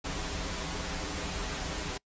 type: noise with comb filter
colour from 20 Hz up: pink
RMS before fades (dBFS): -35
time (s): 0.04-1.98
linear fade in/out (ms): 10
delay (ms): 8.6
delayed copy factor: -1
effects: noise-tail reverb RT60 0.1 s tail -25 dB re dry + resampled to 16000 Hz